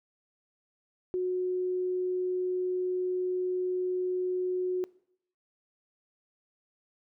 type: tone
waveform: sine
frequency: 365.6 Hz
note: F#4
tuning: 21 cents flat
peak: -27 dBFS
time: 1.14-4.84 s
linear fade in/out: 0 ms
effects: noise-tail reverb RT60 0.7 s tail -22 dB re dry